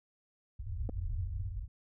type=low-pass noise; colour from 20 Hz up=white; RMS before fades=-37 dBFS; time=0.59-1.68 s; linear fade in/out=10 ms; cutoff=110 Hz; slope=96 dB/octave
type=clicks; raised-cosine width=2 ms; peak=-27 dBFS; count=2; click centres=0.891 / 0.895 s
effects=none